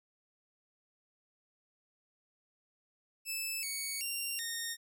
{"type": "tone with pitch steps", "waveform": "10% pulse", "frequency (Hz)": [2625, 2232, 2771, 1845], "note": ["E7", "C#7", "F7", "A#6"], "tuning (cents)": [-8, 11, -14, -18], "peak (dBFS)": -27, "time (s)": [3.25, 4.77], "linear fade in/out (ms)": 50, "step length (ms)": 380, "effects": []}